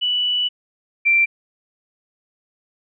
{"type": "tone pair in turn", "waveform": "sine", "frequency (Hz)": [2960, 2354], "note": ["F#7", "D7"], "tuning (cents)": [0, 3], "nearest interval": "major third", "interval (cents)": 397, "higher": "first", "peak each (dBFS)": [-17, -12], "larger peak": "second", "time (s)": [[0.01, 0.49], [1.05, 1.26]], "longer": "first", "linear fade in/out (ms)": 20, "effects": []}